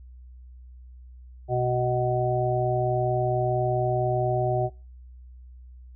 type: harmonic tone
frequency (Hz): 124.4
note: B2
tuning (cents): +13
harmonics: 1 / 3 / 5 / 6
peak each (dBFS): -26 / -28 / -27 / -28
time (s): 1.48-4.7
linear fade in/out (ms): 50
effects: noise-tail reverb RT60 0.3 s tail -24 dB re dry + added 62 Hz sine -43 dBFS peak until 5.95 s